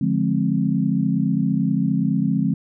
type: chord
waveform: sine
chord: D half-diminished seventh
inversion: none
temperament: just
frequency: 146.83 / 176.2 / 211.4 / 264.3 Hz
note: D3 / F3 / Ab3 / C4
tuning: 0 / +16 / +31 / +18 cents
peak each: -24 / -22 / -22 / -23 dBFS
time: 0.01-2.54 s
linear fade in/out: 5 ms
effects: none